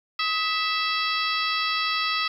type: harmonic tone with a mistuned harmonic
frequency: 659.3 Hz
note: E5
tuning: in tune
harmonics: 2 / 3 / 4 / 5 / 6 / 7 / 8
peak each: -27 / -31 / -30 / -32 / -32 / -32 / -34 dBFS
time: 0.19-2.28 s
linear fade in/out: 5 ms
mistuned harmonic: 2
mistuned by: -69 cents
effects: 9-bit